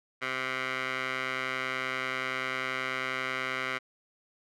15% pulse tone with band-pass filter, 130.3 Hz, C3, 7 cents flat, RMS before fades -33 dBFS, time 0.21-3.79 s, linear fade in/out 20 ms, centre 1900 Hz, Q 2.3, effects none

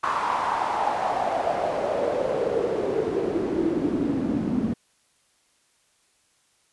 pink noise with band-pass filter sweep, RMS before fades -25 dBFS, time 0.03-4.74 s, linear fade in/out 10 ms, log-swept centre 1100 to 230 Hz, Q 4.9, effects white hiss -65 dBFS RMS until 6.72 s + resampled to 24000 Hz

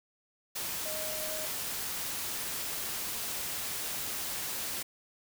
sine tone in noise, 622.3 Hz, D#5, in tune, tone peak -40 dBFS, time 0.85-1.46 s, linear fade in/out 10 ms, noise white, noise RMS -36 dBFS, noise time 0.55-4.83 s, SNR -7 dB, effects none

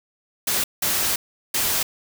white noise bursts at uneven times, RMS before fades -22 dBFS, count 3, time 0.47-0.64 / 0.82-1.16 / 1.54-1.83 s, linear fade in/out 5 ms, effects none

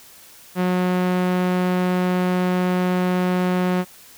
sawtooth tone with low-pass filter, 181.6 Hz, F#3, 32 cents flat, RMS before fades -20 dBFS, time 0.55-3.85 s, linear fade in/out 50 ms, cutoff 2900 Hz, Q 0.59, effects white hiss -46 dBFS RMS until 4.17 s

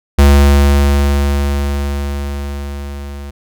square tone with level ramp, 70.7 Hz, C#2, 35 cents sharp, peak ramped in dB -4 to -26 dBFS, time 0.18-3.31 s, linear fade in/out 10 ms, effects none

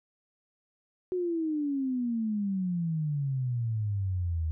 sine exponential sweep, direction down, 370 to 77.9 Hz, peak -27 dBFS, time 1.12-4.51 s, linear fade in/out 0 ms, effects none

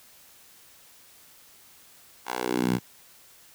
10% pulse tone with high-pass filter sweep, 61.9 Hz, B1, 5 cents sharp, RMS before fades -27 dBFS, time 2.25-2.8 s, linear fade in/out 50 ms, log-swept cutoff 900 to 130 Hz, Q 1.8, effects white hiss -54 dBFS RMS until 3.54 s

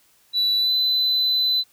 sine tone with pitch glide, 3951 to 4015 Hz, B7 to B7, 0 to +28 cents, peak -15 dBFS, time 0.33-1.64 s, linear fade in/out 50 ms, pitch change +28 cents, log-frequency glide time 0.57-0.72 s, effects tanh soft clip ceiling -16 dBFS + white hiss -59 dBFS RMS until 1.72 s

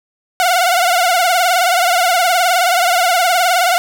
sawtooth tone with vibrato, 714 Hz, F5, 38 cents sharp, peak -7 dBFS, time 0.4-3.78 s, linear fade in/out 0 ms, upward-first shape triangle, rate 19 Hz, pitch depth 110 cents each way, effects 8-bit

